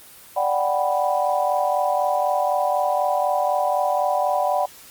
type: chord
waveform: sine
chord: G major seventh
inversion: second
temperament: equal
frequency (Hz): 587.3 / 740 / 784 / 987.8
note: D5 / F#5 / G5 / B5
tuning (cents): 0 / 0 / 0 / 0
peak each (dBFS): -23 / -22 / -25 / -26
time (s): 0.36-4.66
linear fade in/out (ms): 10
effects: white hiss -45 dBFS RMS until 4.9 s + Opus 24 kbps